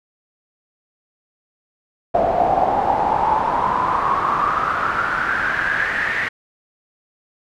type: noise with band-pass filter sweep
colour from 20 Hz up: brown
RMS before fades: -19 dBFS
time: 2.14-6.29 s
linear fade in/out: 10 ms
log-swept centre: 670 to 1900 Hz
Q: 7.9
effects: none